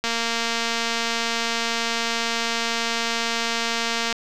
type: click train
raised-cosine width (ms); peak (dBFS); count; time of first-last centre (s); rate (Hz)
0.2; -7; 945; 0.04-4.127; 231
effects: none